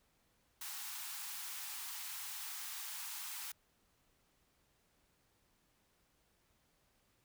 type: high-pass noise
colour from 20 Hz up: white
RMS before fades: -45 dBFS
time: 0.61-3.52 s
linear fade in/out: 5 ms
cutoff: 770 Hz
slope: 96 dB/octave
effects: pink hiss -75 dBFS RMS until 7.24 s